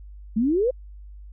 sine exponential sweep, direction up, 207.4 to 537 Hz, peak -18 dBFS, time 0.36-0.71 s, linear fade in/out 10 ms, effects added 50 Hz sine -39 dBFS peak until 1.32 s

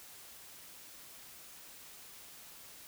silence, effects white hiss -53 dBFS RMS until 2.87 s

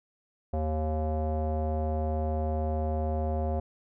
square tone with low-pass filter, 77.78 Hz, D#2, in tune, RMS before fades -29 dBFS, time 0.53-3.6 s, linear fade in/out 5 ms, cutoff 650 Hz, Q 5.3, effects none

